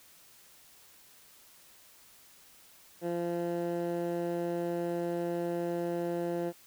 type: tone with band-pass filter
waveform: 15% pulse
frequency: 172.2 Hz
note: F3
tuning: 24 cents flat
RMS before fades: -33 dBFS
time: 3.01-6.53 s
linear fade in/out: 50 ms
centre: 400 Hz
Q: 1
effects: white hiss -58 dBFS RMS until 6.66 s